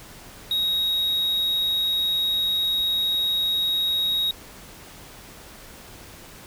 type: tone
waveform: triangle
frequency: 3784 Hz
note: A#7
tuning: 25 cents sharp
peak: -19 dBFS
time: 0.51-4.31 s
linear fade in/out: 2 ms
effects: pink hiss -44 dBFS RMS until 6.46 s